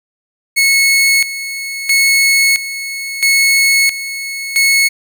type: tone with tremolo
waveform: sawtooth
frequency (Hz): 2193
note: C#7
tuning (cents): -19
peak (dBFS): -5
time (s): 0.56-4.89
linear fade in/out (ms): 20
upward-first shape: square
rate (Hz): 0.75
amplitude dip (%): 75
effects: none